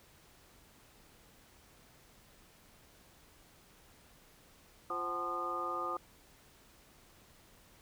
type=harmonic tone with a mistuned harmonic; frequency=174.61 Hz; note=F3; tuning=in tune; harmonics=2 / 3 / 4 / 5 / 6 / 7; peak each=-44 / -44 / -45 / -47 / -46 / -36 dBFS; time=4.9-5.97 s; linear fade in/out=2 ms; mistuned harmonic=4; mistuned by=+110 cents; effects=pink hiss -62 dBFS RMS until 7.81 s